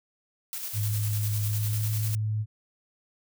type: noise with tremolo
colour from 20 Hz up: blue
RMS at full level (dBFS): -34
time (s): 0.53-2.15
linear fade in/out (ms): 0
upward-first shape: square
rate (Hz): 10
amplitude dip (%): 35
type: tone with pitch glide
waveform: sine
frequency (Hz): 105.2 to 107.53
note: G#2 to A2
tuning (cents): +23 to -39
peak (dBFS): -25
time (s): 0.73-2.46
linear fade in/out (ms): 50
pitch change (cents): +38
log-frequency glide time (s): 1.49-1.88
effects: none